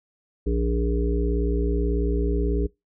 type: harmonic tone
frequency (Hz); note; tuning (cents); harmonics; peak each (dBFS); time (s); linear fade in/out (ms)
58.27; A#1; 0; 1 / 3 / 5 / 7 / 8; -22 / -31 / -29 / -28 / -35; 0.46-2.67; 10
effects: noise-tail reverb RT60 0.2 s tail -24 dB re dry